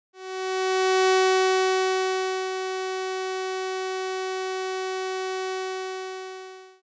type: tone with ADSR envelope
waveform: sawtooth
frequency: 375.9 Hz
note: F#4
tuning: 27 cents sharp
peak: -13 dBFS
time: 0.13-6.82 s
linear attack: 970 ms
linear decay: 1400 ms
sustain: -10 dB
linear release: 1300 ms
effects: resampled to 16000 Hz